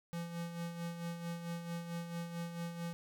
square tone with tremolo, 170 Hz, F3, 46 cents flat, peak -38 dBFS, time 0.13-2.93 s, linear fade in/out 0 ms, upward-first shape sine, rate 4.5 Hz, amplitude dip 55%, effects none

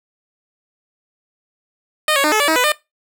10% pulse tone with pitch steps, 614 / 555 / 303.2 / 430.6 / 577 / 318.7 / 497.4 / 603 Hz, D#5 / C#5 / D#4 / A4 / D5 / D#4 / B4 / D5, -23 / +2 / -45 / -37 / -31 / +42 / +12 / +46 cents, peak -5 dBFS, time 2.08-2.72 s, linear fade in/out 2 ms, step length 80 ms, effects noise-tail reverb RT60 0.2 s tail -19 dB re dry

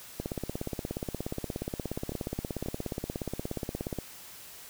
two click trains, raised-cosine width 2 ms, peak -19 / -23 dBFS, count 65 / 3, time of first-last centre 0.2-3.987 / 2.12-2.661 s, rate 16.9 / 3.7 Hz, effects white hiss -48 dBFS RMS until 4.69 s

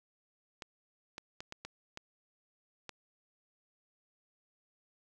clicks, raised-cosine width 0.2 ms, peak -25 dBFS, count 7, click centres 0.622 / 1.181 / 1.405 / 1.524 / 1.65 / 1.974 / 2.893 s, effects none

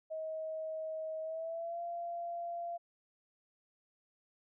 sine tone with pitch glide, 634 to 687.4 Hz, D#5 to F5, +32 to -28 cents, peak -37 dBFS, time 0.1-2.78 s, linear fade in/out 20 ms, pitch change +140 cents, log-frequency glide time 1.22-1.81 s, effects none

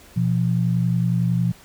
sine tone pair together, 122.26 / 173.2 Hz, B2 / F3, -17 / -14 cents, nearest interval tritone, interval 603 cents, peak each -20 dBFS, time 0.16-1.52 s, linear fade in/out 10 ms, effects pink hiss -48 dBFS RMS until 1.64 s

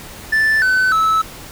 triangle tone with pitch steps, 1760 / 1514.6 / 1303.4 Hz, A6 / F#6 / E6, 0 / +40 / -20 cents, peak -10 dBFS, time 0.32-1.22 s, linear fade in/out 10 ms, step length 300 ms, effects pink hiss -35 dBFS RMS until 1.51 s

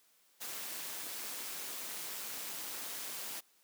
white noise with amplitude modulation, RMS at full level -40 dBFS, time 0.4-3.41 s, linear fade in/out 20 ms, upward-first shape sine, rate 204 Hz, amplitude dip 50%, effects white hiss -69 dBFS RMS until 3.63 s + high-pass 200 Hz 12 dB/octave

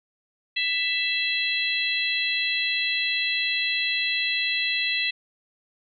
harmonic tone with a mistuned harmonic, 663 Hz, E5, 10 cents sharp, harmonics 3 / 4 / 5 / 6, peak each -29 / -26 / -29 / -29 dBFS, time 0.56-5.11 s, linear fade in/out 10 ms, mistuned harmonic 6, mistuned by +23 cents, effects none

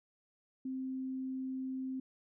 sine tone, 261.6 Hz, C4, in tune, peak -36 dBFS, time 0.65-2 s, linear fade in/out 5 ms, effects none

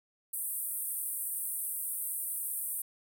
pink band-pass noise, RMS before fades -36 dBFS, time 0.33-2.82 s, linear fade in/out 5 ms, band 8600 to 16000 Hz, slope 96 dB/octave, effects none

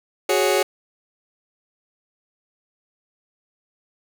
sawtooth chord, F# suspended second, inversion none, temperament just, 370 / 416.2 / 555 Hz, F#4 / G#4 / C#5, 0 / +4 / +2 cents, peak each -17 dBFS, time 0.29-0.63 s, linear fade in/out 5 ms, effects none

